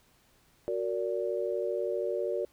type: chord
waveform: sine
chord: Gb augmented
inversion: none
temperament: just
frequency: 370 / 462.5 / 578.1 Hz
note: Gb4 / Bb4 / D5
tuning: 0 / -14 / -27 cents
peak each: -33 dBFS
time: 0.68-2.45 s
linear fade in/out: 0 ms
effects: pink hiss -65 dBFS RMS until 2.52 s